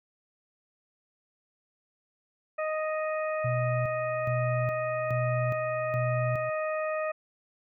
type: harmonic tone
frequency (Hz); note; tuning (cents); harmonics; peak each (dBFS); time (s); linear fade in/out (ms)
622.3; D#5; 0; 1 / 2 / 3 / 4; -29 / -35 / -39 / -41; 2.58-7.12; 10
type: tone with tremolo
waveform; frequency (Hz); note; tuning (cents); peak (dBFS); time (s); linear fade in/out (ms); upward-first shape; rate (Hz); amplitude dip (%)
sine; 123.47; B2; 0; -27; 3.44-6.5; 10; square; 1.2; 75
effects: none